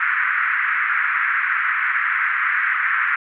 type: band-pass noise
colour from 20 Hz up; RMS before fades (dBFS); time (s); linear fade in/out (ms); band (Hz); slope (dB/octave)
pink; -20; 0-3.16; 5; 1300 to 2100; 48
effects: none